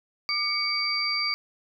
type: tone cluster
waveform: sine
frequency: 1201 / 2247 / 4687 Hz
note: D6 / C#7 / D8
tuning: +38 / +23 / -4 cents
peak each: -33 / -29 / -26 dBFS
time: 0.29-1.34 s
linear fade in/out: 0 ms
effects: none